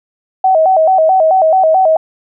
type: tone with vibrato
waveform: sine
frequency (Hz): 694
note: F5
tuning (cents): -11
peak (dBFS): -6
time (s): 0.44-1.97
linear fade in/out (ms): 5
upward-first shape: square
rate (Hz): 4.6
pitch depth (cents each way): 150
effects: none